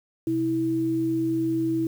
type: tone pair together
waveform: sine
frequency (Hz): 129.12 / 325.9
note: C3 / E4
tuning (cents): -23 / -20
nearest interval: octave + major third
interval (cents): 1603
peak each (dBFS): -32 / -22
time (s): 0.27-1.87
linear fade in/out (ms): 2
effects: 8-bit